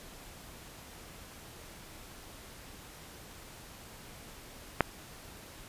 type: click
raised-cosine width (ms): 0.5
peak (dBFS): -7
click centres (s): 4.807
effects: pink hiss -50 dBFS RMS until 5.68 s + resampled to 32000 Hz